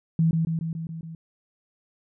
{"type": "tone with echo", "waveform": "sine", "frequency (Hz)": 163.1, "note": "E3", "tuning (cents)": -18, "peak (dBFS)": -17, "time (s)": [0.19, 0.31], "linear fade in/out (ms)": 2, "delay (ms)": 140, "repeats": 6, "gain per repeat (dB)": -3, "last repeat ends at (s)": 1.15, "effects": []}